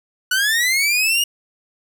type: linear sweep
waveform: sawtooth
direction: up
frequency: 1460 to 2878 Hz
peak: -12 dBFS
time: 0.31-1.24 s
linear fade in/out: 5 ms
effects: none